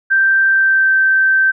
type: tone with pitch glide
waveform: sine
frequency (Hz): 1568 to 1554.5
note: G6 to G6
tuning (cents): 0 to -15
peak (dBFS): -9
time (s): 0.1-1.52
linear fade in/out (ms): 20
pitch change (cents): -15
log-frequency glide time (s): 0.5-0.93
effects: none